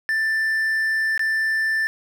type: tone with dropouts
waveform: triangle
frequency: 1772 Hz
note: A6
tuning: 12 cents sharp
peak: -17 dBFS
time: 0.09-1.87 s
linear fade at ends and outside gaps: 0 ms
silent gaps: 1.177-1.194 s
effects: none